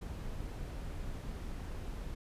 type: noise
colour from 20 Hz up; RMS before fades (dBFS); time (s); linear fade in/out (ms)
brown; -41; 0.01-2.15; 10
effects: resampled to 32000 Hz